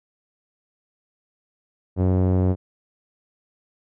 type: tone with low-pass filter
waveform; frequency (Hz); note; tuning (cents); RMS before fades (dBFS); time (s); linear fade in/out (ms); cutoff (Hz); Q
sawtooth; 92.5; F#2; 0; -19; 1.96-2.56; 50; 530; 0.93
effects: none